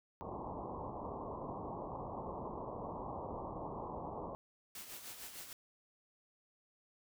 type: low-pass noise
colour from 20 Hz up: white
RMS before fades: -44 dBFS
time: 0.21-4.35 s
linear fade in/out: 0 ms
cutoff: 1100 Hz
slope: 96 dB/octave
type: noise with tremolo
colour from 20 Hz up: white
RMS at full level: -47 dBFS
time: 4.75-5.53 s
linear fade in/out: 2 ms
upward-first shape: sine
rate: 6.6 Hz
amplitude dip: 55%
effects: none